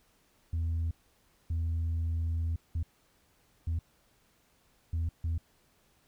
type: tone bursts at uneven times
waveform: sine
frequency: 82.41 Hz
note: E2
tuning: in tune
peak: -26 dBFS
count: 6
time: 0.53-0.91 / 1.5-2.56 / 2.75-2.83 / 3.67-3.79 / 4.93-5.09 / 5.24-5.38 s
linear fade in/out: 5 ms
effects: tanh soft clip ceiling -27 dBFS + pink hiss -68 dBFS RMS until 6.07 s